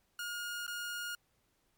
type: tone with dropouts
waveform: sawtooth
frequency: 1428 Hz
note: F6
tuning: 38 cents sharp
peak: -34 dBFS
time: 0.19-1.15 s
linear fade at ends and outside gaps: 2 ms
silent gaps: 0.666-0.678 s
effects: pink hiss -75 dBFS RMS until 1.77 s + MP3 96 kbps